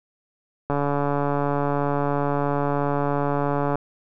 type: click train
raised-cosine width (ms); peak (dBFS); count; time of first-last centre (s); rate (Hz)
1; -10; 438; 0.7-3.756; 143
effects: none